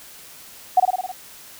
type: tone with echo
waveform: sine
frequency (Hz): 740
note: F#5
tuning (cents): 0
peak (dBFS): -9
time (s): 0.77-0.8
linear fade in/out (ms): 5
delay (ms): 53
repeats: 6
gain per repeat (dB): -3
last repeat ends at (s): 1.118
effects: white hiss -43 dBFS RMS until 1.59 s